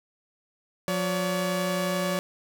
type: tone pair together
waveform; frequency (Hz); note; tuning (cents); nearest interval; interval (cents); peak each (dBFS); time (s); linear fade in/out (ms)
sawtooth; 179.22 / 569; F3 / C#5; +45 / +45; octave + minor sixth; 2000; -24; 0.88-2.19; 0
effects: none